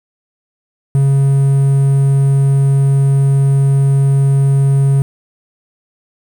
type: tone with quantisation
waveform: triangle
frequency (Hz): 137.6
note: C#3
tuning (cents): -12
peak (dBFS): -6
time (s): 0.95-5.02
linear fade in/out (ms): 0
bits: 6
effects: none